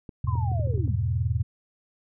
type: clicks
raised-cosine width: 3 ms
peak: -26 dBFS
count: 8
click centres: 0.092 / 0.355 / 0.517 / 0.596 / 0.673 / 0.738 / 0.778 / 0.878 s
type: chord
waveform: sine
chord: E major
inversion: none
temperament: equal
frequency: 82.41 / 103.83 / 123.47 Hz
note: E2 / G#2 / B2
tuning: 0 / 0 / 0 cents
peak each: -27 dBFS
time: 0.24-1.43 s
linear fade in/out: 5 ms
type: linear sweep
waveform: sine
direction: down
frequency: 1075 to 65.41 Hz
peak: -34 dBFS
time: 0.27-1.02 s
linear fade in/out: 5 ms
effects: none